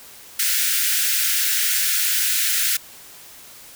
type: high-pass noise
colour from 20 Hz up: white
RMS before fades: -20 dBFS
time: 0.39-2.77 s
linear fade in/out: 5 ms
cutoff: 1400 Hz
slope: 96 dB/octave
effects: white hiss -43 dBFS RMS until 3.75 s